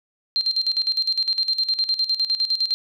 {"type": "tone with tremolo", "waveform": "sine", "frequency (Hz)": 4164, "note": "C8", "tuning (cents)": -9, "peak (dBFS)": -17, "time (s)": [0.36, 2.74], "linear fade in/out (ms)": 0, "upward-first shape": "square", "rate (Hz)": 9.8, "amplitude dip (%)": 75, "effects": []}